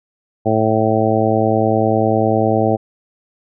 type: harmonic tone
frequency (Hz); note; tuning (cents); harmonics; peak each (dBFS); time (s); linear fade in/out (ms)
110; A2; 0; 1 / 2 / 3 / 4 / 5 / 6 / 7; -20 / -20 / -20 / -20 / -20 / -20 / -20; 0.45-2.77; 20
effects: none